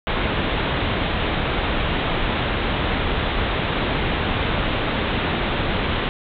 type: low-pass noise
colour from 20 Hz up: pink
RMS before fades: -22 dBFS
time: 0.07-6.09 s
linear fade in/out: 0 ms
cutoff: 3800 Hz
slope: 96 dB/octave
effects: none